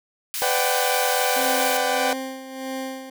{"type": "high-pass noise", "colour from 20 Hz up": "white", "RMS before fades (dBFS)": -28, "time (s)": [0.34, 1.77], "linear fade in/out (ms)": 0, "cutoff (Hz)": 1800, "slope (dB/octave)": 12}
{"type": "chord", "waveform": "sawtooth", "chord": "G major seventh", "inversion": "first", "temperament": "equal with one note detuned", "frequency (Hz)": [501.9, 587.3, 740, 784], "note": ["B4", "D5", "F#5", "G5"], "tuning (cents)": [28, 0, 0, 0], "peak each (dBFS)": [-21, -24, -23, -21], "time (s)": [0.42, 2.13], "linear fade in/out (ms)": 0}
{"type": "tone with tremolo", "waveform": "20% pulse", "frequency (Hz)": 263.7, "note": "C4", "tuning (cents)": 14, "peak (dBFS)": -22, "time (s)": [1.36, 3.1], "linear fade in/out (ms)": 5, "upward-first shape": "sine", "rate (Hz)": 1.6, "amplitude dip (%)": 65}
{"effects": []}